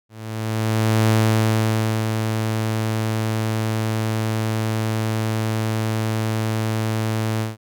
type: tone with ADSR envelope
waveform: sawtooth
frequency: 110 Hz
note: A2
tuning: in tune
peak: -10 dBFS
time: 0.09-7.57 s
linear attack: 1000 ms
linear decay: 960 ms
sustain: -6 dB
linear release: 160 ms
effects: none